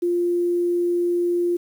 sine tone with quantisation, 349.2 Hz, F4, in tune, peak -18 dBFS, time 0.02-1.57 s, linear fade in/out 10 ms, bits 8, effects none

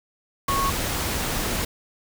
sine tone in noise, 1101 Hz, C#6, 12 cents flat, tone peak -22 dBFS, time 0.48-0.7 s, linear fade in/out 5 ms, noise pink, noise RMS -26 dBFS, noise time 0.48-1.65 s, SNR +1 dB, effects none

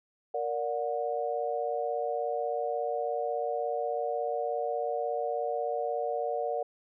sine chord, Bb augmented, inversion none, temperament just, 466.2 / 582.7 / 728.4 Hz, Bb4 / D5 / F#5, 0 / -14 / -27 cents, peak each -33 dBFS, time 0.34-6.63 s, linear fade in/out 5 ms, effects none

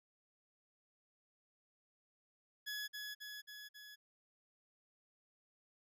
20% pulse tone with echo, 1690 Hz, G#6, 30 cents sharp, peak -36 dBFS, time 2.66-2.88 s, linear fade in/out 20 ms, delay 270 ms, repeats 4, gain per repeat -3 dB, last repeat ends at 3.96 s, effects none

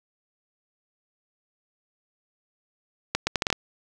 accelerating click train, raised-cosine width 0.2 ms, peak -5 dBFS, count 7, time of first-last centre 3.15-3.527 s, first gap 120 ms, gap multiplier 0.73, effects none

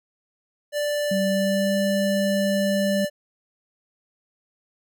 square tone, 587.3 Hz, D5, in tune, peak -23 dBFS, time 0.72-3.1 s, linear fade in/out 50 ms
sine tone with pitch glide, 193.2 to 199.09 Hz, G3 to G3, -25 to +27 cents, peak -22 dBFS, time 1.11-3.05 s, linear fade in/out 5 ms, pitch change +52 cents, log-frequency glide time 1.28-1.77 s
effects none

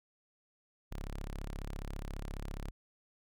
sawtooth tone, 34.65 Hz, C#1, in tune, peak -35 dBFS, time 0.91-2.71 s, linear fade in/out 10 ms, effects none

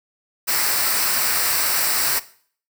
white noise with comb filter, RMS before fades -20 dBFS, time 0.47-2.2 s, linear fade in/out 20 ms, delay 0.3 ms, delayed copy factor -0.6, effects noise-tail reverb RT60 0.5 s tail -17 dB re dry

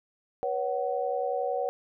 sine tone cluster, 486.2 / 557 / 749 Hz, B4 / C#5 / F#5, -27 / +8 / +21 cents, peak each -31 dBFS, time 0.43-1.69 s, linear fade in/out 0 ms, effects none

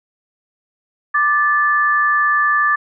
sine tone pair together, 1181.6 / 1744 Hz, D6 / A6, +10 / -16 cents, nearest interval perfect fifth, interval 674 cents, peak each -15 dBFS, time 1.14-2.76 s, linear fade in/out 10 ms, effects none

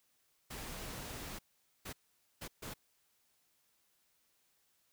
pink noise bursts at uneven times, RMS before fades -45 dBFS, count 4, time 0.5-1.39 / 1.85-1.93 / 2.41-2.48 / 2.62-2.74 s, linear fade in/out 10 ms, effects white hiss -75 dBFS RMS until 4.92 s

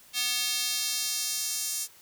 square tone with high-pass filter sweep, 245.6 Hz, B3, 9 cents flat, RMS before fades -30 dBFS, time 0.13-1.88 s, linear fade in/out 50 ms, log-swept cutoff 3300 to 6900 Hz, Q 1.3, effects white hiss -55 dBFS RMS until 2.01 s

